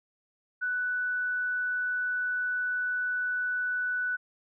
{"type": "tone", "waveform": "sine", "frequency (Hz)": 1487, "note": "F#6", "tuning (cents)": 8, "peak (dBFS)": -27, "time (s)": [0.61, 4.17], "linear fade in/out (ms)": 20, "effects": []}